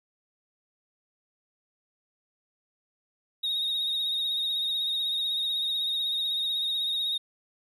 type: tone with vibrato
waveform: triangle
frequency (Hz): 3739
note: A#7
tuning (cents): +4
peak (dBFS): -24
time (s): 3.43-7.18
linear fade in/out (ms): 10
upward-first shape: triangle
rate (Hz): 16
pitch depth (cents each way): 46
effects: tanh soft clip ceiling -21 dBFS